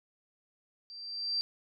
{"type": "tone with level ramp", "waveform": "sine", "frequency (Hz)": 4699, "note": "D8", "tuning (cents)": 0, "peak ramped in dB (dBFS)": [-45, -27], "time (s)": [0.9, 1.41], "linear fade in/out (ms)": 0, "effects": []}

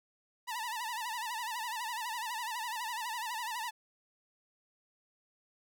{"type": "tone with vibrato", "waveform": "sawtooth", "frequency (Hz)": 928, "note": "A#5", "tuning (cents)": -8, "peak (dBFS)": -32, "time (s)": [0.47, 3.71], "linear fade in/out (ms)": 20, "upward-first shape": "sine", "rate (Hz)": 12, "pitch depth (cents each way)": 120, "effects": []}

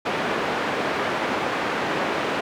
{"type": "band-pass noise", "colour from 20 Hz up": "pink", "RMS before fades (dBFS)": -25, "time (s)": [0.05, 2.41], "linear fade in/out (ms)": 10, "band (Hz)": [300, 2200], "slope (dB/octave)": 12, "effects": []}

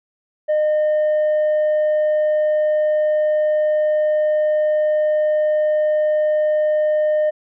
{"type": "tone with tanh clipping", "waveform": "sine", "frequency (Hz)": 610, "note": "D#5", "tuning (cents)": -34, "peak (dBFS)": -15, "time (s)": [0.48, 7.31], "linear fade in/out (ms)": 20, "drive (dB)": 2, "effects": []}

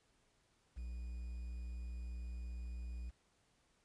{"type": "tone with quantisation", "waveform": "triangle", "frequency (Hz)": 60, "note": "B1", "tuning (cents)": -49, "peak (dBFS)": -40, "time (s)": [0.76, 3.11], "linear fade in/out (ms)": 20, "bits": 11, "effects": ["pink hiss -75 dBFS RMS until 3.84 s", "resampled to 22050 Hz"]}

